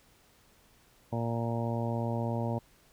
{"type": "harmonic tone", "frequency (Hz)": 116.54, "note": "A#2", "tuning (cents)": 0, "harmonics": [1, 2, 3, 4, 5, 6, 7, 8], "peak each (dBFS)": [-32, -35, -41, -41, -38, -43, -43, -42], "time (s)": [1.12, 2.59], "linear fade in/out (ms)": 10, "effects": ["pink hiss -63 dBFS RMS until 2.92 s"]}